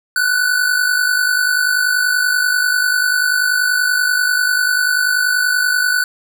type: tone pair together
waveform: square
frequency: 1449.7 / 1500 Hz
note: F#6 / F#6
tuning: -36 / +23 cents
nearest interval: minor second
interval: 59 cents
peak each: -20 / -15 dBFS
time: 0.16-6.04 s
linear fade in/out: 2 ms
effects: none